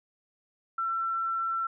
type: tone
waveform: sine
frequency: 1346 Hz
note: E6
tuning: 36 cents sharp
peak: -27 dBFS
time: 0.78-1.67 s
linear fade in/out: 5 ms
effects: none